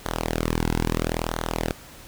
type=tone with flanger; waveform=sawtooth; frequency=40.71 Hz; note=E1; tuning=21 cents flat; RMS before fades=-26 dBFS; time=0.05-1.73 s; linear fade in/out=10 ms; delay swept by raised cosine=0.39 to 1.69 ms; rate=0.75 Hz; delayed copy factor=-0.8; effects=pink hiss -45 dBFS RMS until 2.07 s